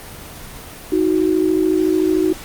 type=tone pair together; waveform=sine; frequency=316.4 / 370 Hz; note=D#4 / F#4; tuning=+29 / 0 cents; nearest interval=minor third; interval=271 cents; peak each=-16 dBFS; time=0.92-2.33 s; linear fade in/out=5 ms; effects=pink hiss -35 dBFS RMS until 2.44 s + Opus 24 kbps